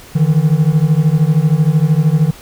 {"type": "beating tone pair", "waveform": "triangle", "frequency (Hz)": [148.8, 161.8], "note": ["D3", "E3"], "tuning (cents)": [23, -32], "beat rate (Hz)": 13, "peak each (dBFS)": -10, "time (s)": [0.15, 2.31], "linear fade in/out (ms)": 10, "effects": ["pink hiss -38 dBFS RMS until 2.41 s"]}